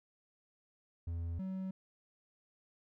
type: tone pair in turn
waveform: triangle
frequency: 84.4 / 188.97 Hz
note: E2 / F#3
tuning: +41 / +37 cents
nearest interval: octave + major second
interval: 1396 cents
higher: second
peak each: -34 / -35 dBFS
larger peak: first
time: 1.07-1.39 / 1.39-1.71 s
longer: neither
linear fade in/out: 5 ms
effects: none